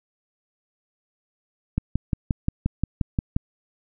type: click train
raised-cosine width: 5 ms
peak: -9 dBFS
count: 10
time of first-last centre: 1.78-3.365 s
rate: 5.68 Hz
effects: none